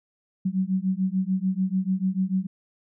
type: beating tone pair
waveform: sine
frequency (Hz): 185 / 191.8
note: F#3 / G3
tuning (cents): 0 / -37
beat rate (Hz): 6.8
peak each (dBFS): -25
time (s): 0.45-2.47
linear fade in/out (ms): 10
effects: none